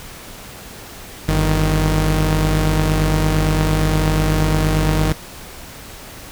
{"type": "tone pair together", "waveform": "sawtooth", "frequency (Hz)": [49.14, 156], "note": ["G1", "D#3"], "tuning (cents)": [5, 5], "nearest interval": "octave + minor sixth", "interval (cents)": 2000, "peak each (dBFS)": -13, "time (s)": [1.28, 5.13], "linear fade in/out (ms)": 10, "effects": ["pink hiss -36 dBFS RMS until 6.31 s"]}